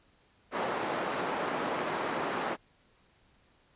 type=band-pass noise; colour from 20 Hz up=white; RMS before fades=-33 dBFS; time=0.51-2.57 s; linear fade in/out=50 ms; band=230 to 1100 Hz; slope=12 dB/octave; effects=pink hiss -66 dBFS RMS until 3.75 s + resampled to 8000 Hz